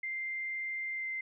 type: tone with pitch glide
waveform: sine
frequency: 2093 to 2080 Hz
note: C7 to C7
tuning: 0 to -11 cents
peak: -34 dBFS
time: 0.03-1.21 s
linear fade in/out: 5 ms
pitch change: -11 cents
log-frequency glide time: 0.93-1.06 s
effects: none